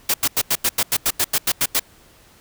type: noise bursts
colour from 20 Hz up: white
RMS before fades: -18 dBFS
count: 13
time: 0.09-1.796 s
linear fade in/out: 5 ms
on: 50 ms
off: 88 ms
effects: pink hiss -51 dBFS RMS until 2.4 s